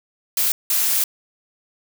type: noise bursts at uneven times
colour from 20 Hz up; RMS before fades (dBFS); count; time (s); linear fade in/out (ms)
blue; -19; 2; 0.37-0.52 / 0.7-1.04; 2
effects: none